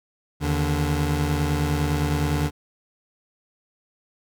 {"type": "tone pair together", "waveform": "25% pulse", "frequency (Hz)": [77.78, 145.69], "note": ["D#2", "D3"], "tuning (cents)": [0, -14], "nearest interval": "major seventh", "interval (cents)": 1086, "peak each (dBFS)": -20, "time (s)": [0.4, 2.51], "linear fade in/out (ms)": 50, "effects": []}